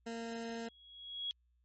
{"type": "tone", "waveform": "20% pulse", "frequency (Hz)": 230.2, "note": "A#3", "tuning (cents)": -22, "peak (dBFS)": -35, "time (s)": [0.06, 0.69], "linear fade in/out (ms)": 10}
{"type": "tone with exponential growth", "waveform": "sine", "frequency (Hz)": 3322, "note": "G#7", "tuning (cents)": 0, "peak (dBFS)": -34, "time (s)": [0.48, 1.31], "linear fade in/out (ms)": 0, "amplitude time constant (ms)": 180}
{"effects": ["added 60 Hz sine -70 dBFS peak until 1.64 s", "MP3 32 kbps"]}